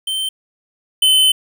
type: tone pair in turn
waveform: square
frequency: 3107 / 3050 Hz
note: G7 / G7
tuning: -16 / -48 cents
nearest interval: unison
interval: 32 cents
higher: first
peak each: -19 / -10 dBFS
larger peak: second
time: 0.07-0.29 / 1.02-1.32 s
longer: second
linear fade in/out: 5 ms
effects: 8-bit